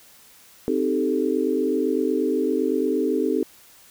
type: chord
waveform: sine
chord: A half-diminished seventh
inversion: first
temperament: equal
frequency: 261.6 / 311.1 / 392 / 440 Hz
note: C4 / Eb4 / G4 / A4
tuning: 0 / 0 / 0 / 0 cents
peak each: -25 dBFS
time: 0.68-3.43 s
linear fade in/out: 0 ms
effects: white hiss -51 dBFS RMS until 3.9 s